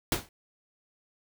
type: noise with exponential decay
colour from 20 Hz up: pink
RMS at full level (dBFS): -23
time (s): 0.12-0.29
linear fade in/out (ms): 2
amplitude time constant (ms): 36
effects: none